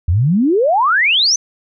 sine exponential sweep, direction up, 77.5 to 6272 Hz, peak -10 dBFS, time 0.08-1.36 s, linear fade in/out 5 ms, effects none

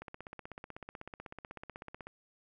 click train, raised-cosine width 0.5 ms, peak -29 dBFS, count 34, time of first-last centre 0.02-2.07 s, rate 16.1 Hz, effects none

